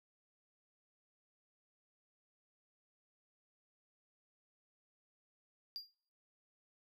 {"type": "tone with exponential decay", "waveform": "triangle", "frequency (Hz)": 4793, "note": "D8", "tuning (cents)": 34, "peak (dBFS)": -37, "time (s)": [5.76, 5.94], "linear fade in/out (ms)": 0, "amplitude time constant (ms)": 38, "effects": ["noise-tail reverb RT60 0.6 s tail -26 dB re dry"]}